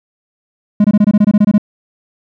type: tone bursts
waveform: triangle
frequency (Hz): 207.7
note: G#3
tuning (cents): 0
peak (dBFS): -3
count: 12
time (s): 0.8-1.581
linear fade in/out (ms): 5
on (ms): 44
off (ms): 23
effects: none